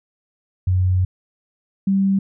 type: tone pair in turn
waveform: sine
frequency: 92.1 / 194.73 Hz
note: F#2 / G3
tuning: -7 / -11 cents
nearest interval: octave + minor second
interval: 1296 cents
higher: second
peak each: -14 dBFS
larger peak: neither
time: 0.67-1.05 / 1.87-2.19 s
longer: first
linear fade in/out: 5 ms
effects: none